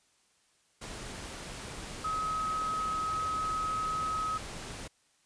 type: tone in noise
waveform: sine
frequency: 1274 Hz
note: D#6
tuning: 41 cents sharp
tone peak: -30 dBFS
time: 2.04-4.38 s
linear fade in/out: 10 ms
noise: pink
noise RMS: -42 dBFS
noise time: 0.81-4.88 s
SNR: +9 dB
effects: white hiss -69 dBFS RMS until 5.25 s + resampled to 22050 Hz